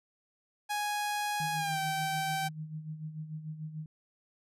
sawtooth tone with pitch glide, 830.6 to 775 Hz, G#5 to G5, 0 to -20 cents, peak -27 dBFS, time 0.69-2.49 s, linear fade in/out 20 ms, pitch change -120 cents, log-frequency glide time 1.55-1.79 s
sine tone with tremolo, 155.56 Hz, D#3, in tune, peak -35 dBFS, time 1.4-3.86 s, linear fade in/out 2 ms, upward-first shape sine, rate 6.8 Hz, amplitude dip 65%
effects resampled to 32000 Hz

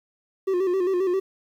triangle tone with vibrato, 370 Hz, F#4, in tune, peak -18 dBFS, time 0.47-1.2 s, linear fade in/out 10 ms, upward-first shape square, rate 7.5 Hz, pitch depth 67 cents each way, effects 9-bit

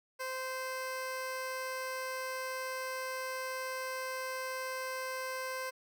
15% pulse tone, 519 Hz, C5, 14 cents flat, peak -30 dBFS, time 0.19-5.71 s, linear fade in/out 20 ms, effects none

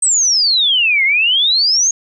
sine exponential two-way sweep, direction down then up, 8372 to 2072 to 6670 Hz, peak -10 dBFS, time 0.02-1.91 s, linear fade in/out 5 ms, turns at 1.04 s, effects none

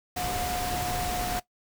sine tone in noise, 720 Hz, F#5, 47 cents flat, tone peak -31 dBFS, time 0.16-1.4 s, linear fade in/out 10 ms, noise pink, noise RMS -32 dBFS, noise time 0.16-1.4 s, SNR -2 dB, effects noise-tail reverb RT60 0.1 s tail -17 dB re dry

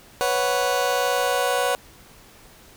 30% pulse chord, B suspended second, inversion none, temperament just, 493.9 / 555.6 / 740.8 Hz, B4 / C#5 / F#5, 0 / +4 / +2 cents, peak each -22 dBFS, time 0.21-1.75 s, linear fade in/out 0 ms, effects pink hiss -49 dBFS RMS until 2.76 s

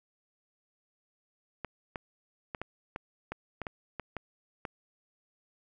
clicks, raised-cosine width 0.5 ms, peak -21 dBFS, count 11, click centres 1.647 / 1.958 / 2.548 / 2.616 / 2.961 / 3.32 / 3.617 / 3.668 / 3.997 / 4.167 / 4.652 s, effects none

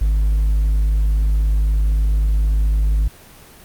sine tone with hard clipping, 51.91 Hz, G#1, in tune, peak -14 dBFS, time 0.01-3.08 s, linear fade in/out 5 ms, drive 2 dB, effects pink hiss -43 dBFS RMS until 3.64 s + Opus 24 kbps

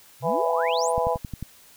sine exponential sweep, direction up, 110 to 10840 Hz, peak -29 dBFS, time 0.2-0.93 s, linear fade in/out 50 ms
harmonic tone, 165.9 Hz, E3, 11 cents sharp, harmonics 3 / 4 / 5 / 6, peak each -25 / -26 / -27 / -28 dBFS, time 0.22-1.18 s, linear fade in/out 50 ms
click train, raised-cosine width 5 ms, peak -19 dBFS, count 6, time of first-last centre 0.98-1.426 s, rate 11.2 Hz
effects white hiss -52 dBFS RMS until 1.76 s

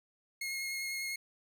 sawtooth tone with vibrato, 2155 Hz, C#7, 49 cents flat, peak -32 dBFS, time 0.41-1.16 s, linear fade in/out 5 ms, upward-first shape sine, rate 10 Hz, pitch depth 10 cents each way, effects none

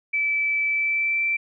sine tone with pitch glide, 2312 to 2339 Hz, D7 to D7, -28 to -8 cents, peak -20 dBFS, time 0.13-1.37 s, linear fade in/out 10 ms, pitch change +20 cents, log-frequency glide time 0.68-1.24 s, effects none

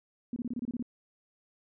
sine tone bursts, 240.9 Hz, B3, 43 cents flat, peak -31 dBFS, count 9, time 0.33-0.826 s, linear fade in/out 2 ms, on 32 ms, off 26 ms, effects none

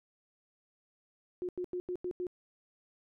sine tone bursts, 359.8 Hz, F#4, 48 cents flat, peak -33 dBFS, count 6, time 1.42-2.268 s, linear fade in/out 0 ms, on 68 ms, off 88 ms, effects none

